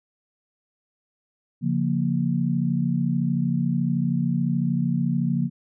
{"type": "chord", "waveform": "sine", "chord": "Bb minor", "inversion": "first", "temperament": "equal with one note detuned", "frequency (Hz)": [141.1, 174.61, 233.1], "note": ["Db3", "F3", "Bb3"], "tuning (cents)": [31, 0, 0], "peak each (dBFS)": [-25, -24, -25], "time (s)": [1.61, 5.5], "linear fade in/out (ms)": 50, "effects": []}